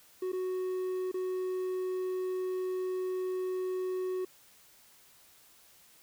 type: tone with dropouts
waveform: triangle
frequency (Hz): 370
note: F#4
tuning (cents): 0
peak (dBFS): -29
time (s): 0.22-4.25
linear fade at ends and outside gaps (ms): 5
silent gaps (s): 0.32-0.33 / 1.116-1.141
effects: white hiss -60 dBFS RMS until 6.02 s